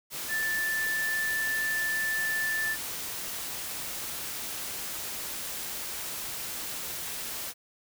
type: tone in noise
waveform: sine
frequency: 1760 Hz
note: A6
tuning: in tune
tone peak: -27 dBFS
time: 0.28-2.77 s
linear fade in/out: 50 ms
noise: white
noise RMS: -36 dBFS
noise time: 0.1-7.54 s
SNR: +6 dB
effects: none